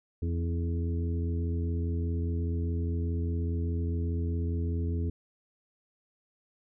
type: harmonic tone with a mistuned harmonic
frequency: 84.9 Hz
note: F2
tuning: 48 cents flat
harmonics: 1 / 2 / 3 / 4 / 5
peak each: -28 / -39 / -38 / -42 / -42 dBFS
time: 0.22-5.1 s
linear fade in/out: 5 ms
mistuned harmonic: 4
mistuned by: -41 cents
effects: none